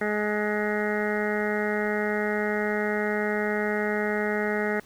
harmonic tone, 210 Hz, G#3, 19 cents sharp, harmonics 1 / 2 / 3 / 4 / 6 / 7 / 8 / 9 / 10, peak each -30 / -28 / -33 / -35 / -39 / -35 / -38 / -32 / -38 dBFS, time 0.01-4.8 s, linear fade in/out 5 ms, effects pink hiss -54 dBFS RMS until 4.85 s

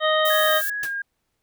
harmonic tone, 622.3 Hz, D#5, in tune, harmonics 1 / 2 / 3 / 5 / 6, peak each -20 / -23 / -25 / -27 / -28 dBFS, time 0-0.62 s, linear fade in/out 50 ms
violet noise, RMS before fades -28 dBFS, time 0.25-0.7 s, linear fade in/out 5 ms
sine tone with vibrato, 1643 Hz, G#6, 19 cents flat, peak -25 dBFS, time 0.3-1.02 s, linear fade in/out 5 ms, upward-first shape square, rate 2.7 Hz, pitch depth 27 cents each way
white noise with exponential decay, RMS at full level -29 dBFS, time 0.83-0.96 s, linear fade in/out 2 ms, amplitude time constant 27 ms
effects pink hiss -74 dBFS RMS until 1.42 s

